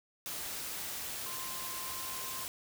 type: tone in noise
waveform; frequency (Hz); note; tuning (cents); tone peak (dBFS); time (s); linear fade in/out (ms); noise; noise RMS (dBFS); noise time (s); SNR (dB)
sine; 1046.5; C6; 0; -46; 1.26-2.44; 0; white; -40; 0.26-2.48; -9
effects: none